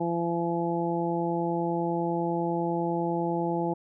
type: harmonic tone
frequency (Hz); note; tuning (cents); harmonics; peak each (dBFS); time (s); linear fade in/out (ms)
170; F3; -46; 1 / 2 / 3 / 4 / 5; -31 / -29 / -34 / -35 / -32; 0-3.74; 10
effects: none